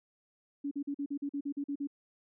sine tone bursts, 283.7 Hz, C#4, 40 cents sharp, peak -32 dBFS, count 11, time 0.64-1.873 s, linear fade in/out 10 ms, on 73 ms, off 43 ms, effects none

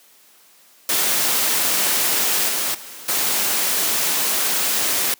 white noise with level steps, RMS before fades -19 / -22 / -37 / -20 dBFS, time 0.89-5.14 s, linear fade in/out 2 ms, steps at 2.48 / 2.74 / 3.08 s, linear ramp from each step 10 ms, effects white hiss -52 dBFS RMS until 5.19 s + high-pass 200 Hz 12 dB/octave

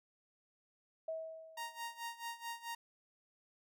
sine tone with exponential decay, 644 Hz, E5, 41 cents flat, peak -36 dBFS, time 1.08-2.05 s, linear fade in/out 5 ms, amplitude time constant 210 ms
sawtooth tone with tremolo, 932.3 Hz, A#5, in tune, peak -36 dBFS, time 1.57-2.75 s, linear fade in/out 5 ms, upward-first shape sine, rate 4.6 Hz, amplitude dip 85%
effects none

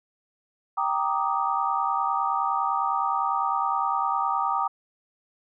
sine chord, Eb major seventh, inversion first, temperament equal, 784 / 932.3 / 1174.7 / 1244.5 Hz, G5 / Bb5 / D6 / Eb6, 0 / 0 / 0 / 0 cents, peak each -28 dBFS, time 0.77-4.68 s, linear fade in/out 10 ms, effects none

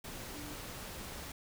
sine tone in noise, 295.3 Hz, D4, 10 cents sharp, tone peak -47 dBFS, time 0.34-0.54 s, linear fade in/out 5 ms, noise pink, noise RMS -45 dBFS, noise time 0.04-1.32 s, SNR -5 dB, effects none

